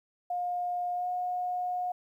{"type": "tone with pitch glide", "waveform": "sine", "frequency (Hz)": [712, 721.9], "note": ["F5", "F#5"], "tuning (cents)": [33, -43], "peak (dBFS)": -29, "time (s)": [0.3, 1.92], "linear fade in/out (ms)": 5, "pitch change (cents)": 24, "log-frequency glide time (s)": [0.94, 1.08], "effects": ["11-bit"]}